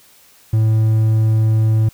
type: tone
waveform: triangle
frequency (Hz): 110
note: A2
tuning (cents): 0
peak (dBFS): -9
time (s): 0.53-1.89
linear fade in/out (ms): 5
effects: white hiss -49 dBFS RMS until 1.93 s